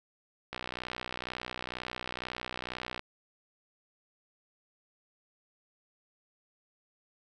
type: click train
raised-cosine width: 0.3 ms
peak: -20 dBFS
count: 154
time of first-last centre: 0.53-2.994 s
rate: 62.1 Hz
effects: none